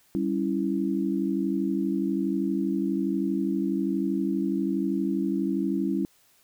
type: chord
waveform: sine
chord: C# diminished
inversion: second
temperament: equal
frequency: 196 / 277.2 / 329.6 Hz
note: G3 / C#4 / E4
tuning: 0 / 0 / 0 cents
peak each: -28 dBFS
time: 0.15-6.05 s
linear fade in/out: 0 ms
effects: white hiss -62 dBFS RMS until 6.43 s